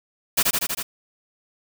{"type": "noise with echo", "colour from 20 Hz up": "white", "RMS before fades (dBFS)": -18, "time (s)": [0.37, 0.43], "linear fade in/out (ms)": 10, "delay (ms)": 80, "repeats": 5, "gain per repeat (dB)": -2, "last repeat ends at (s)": 0.83, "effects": []}